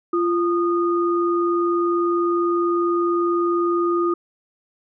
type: tone pair together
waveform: sine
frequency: 345.3 / 1229.7 Hz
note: F4 / D#6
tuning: -20 / -21 cents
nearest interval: octave + minor seventh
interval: 2199 cents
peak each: -18 / -23 dBFS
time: 0.13-4.14 s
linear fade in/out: 5 ms
effects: none